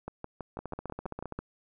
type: two click trains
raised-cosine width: 1 ms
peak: -23 / -23 dBFS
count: 13 / 9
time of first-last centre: 0.59-1.39 / 0.08-1.389 s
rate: 15 / 6.11 Hz
effects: none